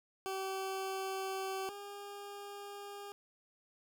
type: tone pair in turn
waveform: 20% pulse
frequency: 383.5 / 404.8 Hz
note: G4 / G#4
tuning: -38 / -44 cents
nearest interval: minor second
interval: 94 cents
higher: second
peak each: -32 / -40 dBFS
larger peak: first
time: 0.26-1.69 / 1.69-3.12 s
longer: neither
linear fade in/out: 0 ms
effects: none